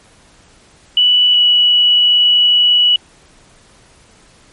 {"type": "tone pair in turn", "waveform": "sine", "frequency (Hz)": [2960, 2940], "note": ["F#7", "F#7"], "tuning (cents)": [0, -12], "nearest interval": "unison", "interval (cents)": 12, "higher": "first", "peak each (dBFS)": -7, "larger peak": "neither", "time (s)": [[0.97, 1.34], [1.34, 2.96]], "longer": "second", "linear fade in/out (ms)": 2, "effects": ["pink hiss -47 dBFS RMS until 4.52 s", "MP3 48 kbps"]}